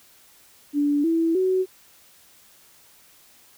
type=tone with pitch steps; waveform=sine; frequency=289.8 / 329.1 / 373.7 Hz; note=D4 / E4 / F#4; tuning=-23 / -3 / +17 cents; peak=-18 dBFS; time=0.73-1.66 s; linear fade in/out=50 ms; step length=310 ms; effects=white hiss -54 dBFS RMS until 3.57 s